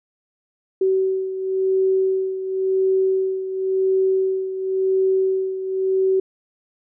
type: beating tone pair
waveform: sine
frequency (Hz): 380 / 380.94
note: F#4 / G4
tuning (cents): +46 / -50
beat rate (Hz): 0.94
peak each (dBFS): -18 / -24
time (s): 0.81-6.2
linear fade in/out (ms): 5
effects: none